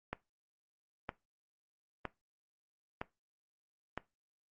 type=click train; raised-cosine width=0.5 ms; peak=-22 dBFS; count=5; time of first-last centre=0.13-3.976 s; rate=1.04 Hz; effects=noise-tail reverb RT60 0.2 s tail -18 dB re dry + Opus 48 kbps